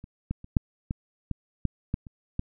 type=clicks; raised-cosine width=5 ms; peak=-29 / -16 / -30 / -7 / -16 / -17 / -12 / -14 / -30 / -15 dBFS; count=10; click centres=0.041 / 0.31 / 0.444 / 0.568 / 0.909 / 1.313 / 1.653 / 1.941 / 2.068 / 2.394 s; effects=none